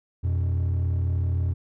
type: tone pair together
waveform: triangle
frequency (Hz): 87.31 / 123.47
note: F2 / B2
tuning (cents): 0 / 0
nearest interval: tritone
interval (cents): 600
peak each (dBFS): -19 / -26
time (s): 0.23-1.54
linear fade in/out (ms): 20
effects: tanh soft clip ceiling -17 dBFS